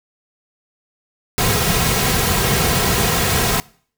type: noise with comb filter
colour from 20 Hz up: pink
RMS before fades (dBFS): -17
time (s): 1.38-3.6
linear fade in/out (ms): 0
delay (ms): 3.4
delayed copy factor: -0.6
effects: noise-tail reverb RT60 0.5 s tail -23 dB re dry